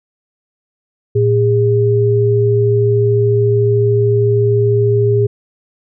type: tone pair together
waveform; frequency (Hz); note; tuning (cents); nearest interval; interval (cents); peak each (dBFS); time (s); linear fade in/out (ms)
sine; 114.2 / 407; A#2 / G#4; -35 / -35; octave + minor seventh; 2200; -12; 1.15-5.27; 10
effects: none